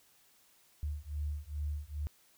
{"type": "beating tone pair", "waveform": "sine", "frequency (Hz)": [72.9, 75.3], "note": ["D2", "D2"], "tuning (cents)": [-12, 44], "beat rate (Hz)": 2.4, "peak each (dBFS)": [-38, -38], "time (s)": [0.83, 2.07], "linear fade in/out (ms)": 0, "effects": ["white hiss -66 dBFS RMS until 2.37 s"]}